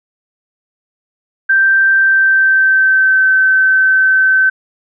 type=tone with pitch glide; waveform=sine; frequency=1568 to 1536.6 Hz; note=G6 to G6; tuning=0 to -35 cents; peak=-7 dBFS; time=1.49-4.5 s; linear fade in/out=10 ms; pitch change=-35 cents; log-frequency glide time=1.95-3.29 s; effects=none